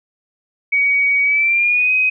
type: tone with pitch glide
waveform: sine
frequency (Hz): 2256 to 2518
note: C#7 to D#7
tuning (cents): +30 to +20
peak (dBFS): -12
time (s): 0.72-2.1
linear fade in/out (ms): 10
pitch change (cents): +190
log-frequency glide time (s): 1.23-1.92
effects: none

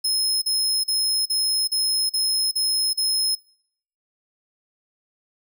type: tone bursts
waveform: sawtooth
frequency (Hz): 5160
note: E8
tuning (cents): -38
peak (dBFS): -17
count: 8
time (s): 0.04-3.353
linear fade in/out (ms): 10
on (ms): 380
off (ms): 39
effects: noise-tail reverb RT60 0.7 s tail -26 dB re dry

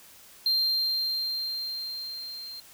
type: tone with level ramp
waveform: triangle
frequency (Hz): 4175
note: C8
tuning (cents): -5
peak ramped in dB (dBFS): -20 to -37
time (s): 0.46-2.6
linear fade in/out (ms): 2
effects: white hiss -52 dBFS RMS until 2.73 s

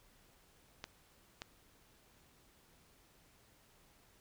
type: clicks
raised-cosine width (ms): 0.2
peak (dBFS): -25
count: 2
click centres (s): 0.841 / 1.419
effects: pink hiss -67 dBFS RMS until 4.2 s

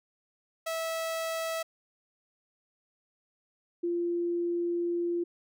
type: tone pair in turn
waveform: sawtooth / sine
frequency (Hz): 652 / 345.4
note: E5 / F4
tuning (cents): -19 / -19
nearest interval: major seventh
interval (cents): 1100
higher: first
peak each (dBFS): -27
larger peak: neither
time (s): 0.66-1.63 / 3.83-5.24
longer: second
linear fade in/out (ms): 10
effects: none

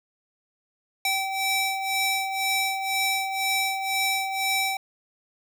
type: ring-modulated tone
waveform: sawtooth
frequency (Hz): 1544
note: G6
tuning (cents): -27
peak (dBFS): -17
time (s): 1.05-4.77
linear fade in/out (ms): 2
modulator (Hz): 771
effects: none

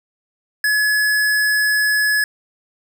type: tone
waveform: square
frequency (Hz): 1700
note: G#6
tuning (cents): +40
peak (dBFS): -15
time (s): 0.64-2.24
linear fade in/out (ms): 2
effects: none

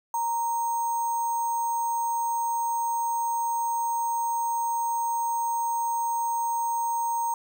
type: tone with sample-and-hold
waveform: sine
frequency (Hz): 932.3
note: A#5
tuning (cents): 0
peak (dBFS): -24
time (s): 0.14-7.34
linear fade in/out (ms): 2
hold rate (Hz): 7350
effects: none

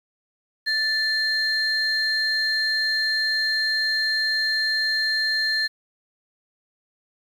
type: tone pair together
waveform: sine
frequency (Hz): 1760 / 4186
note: A6 / C8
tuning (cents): 0 / 0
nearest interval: octave + minor third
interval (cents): 1500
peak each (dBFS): -22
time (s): 0.66-5.68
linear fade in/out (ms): 20
effects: tanh soft clip ceiling -14 dBFS + 8-bit

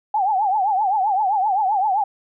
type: tone with vibrato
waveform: sine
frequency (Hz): 804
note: G5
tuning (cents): +44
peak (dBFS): -16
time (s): 0.14-2.04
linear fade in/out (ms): 5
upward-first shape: triangle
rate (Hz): 7.7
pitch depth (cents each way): 180
effects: none

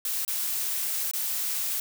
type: noise with dropouts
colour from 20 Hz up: blue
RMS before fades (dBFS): -29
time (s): 0.05-1.8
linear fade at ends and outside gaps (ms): 2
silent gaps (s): 0.25-0.278 / 1.113-1.135
effects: none

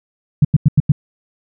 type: tone bursts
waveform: sine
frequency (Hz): 146.83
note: D3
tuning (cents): 0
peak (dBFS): -5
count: 5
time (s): 0.42-0.92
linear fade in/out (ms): 5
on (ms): 28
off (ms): 90
effects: none

